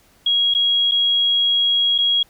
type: tone with dropouts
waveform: sine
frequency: 3300 Hz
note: G#7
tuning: 12 cents flat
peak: -14 dBFS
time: 0.26-2.23 s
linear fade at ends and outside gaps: 5 ms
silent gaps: 0.54-0.548 / 0.913-0.918 / 1.981-1.985 s
effects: pink hiss -55 dBFS RMS until 2.29 s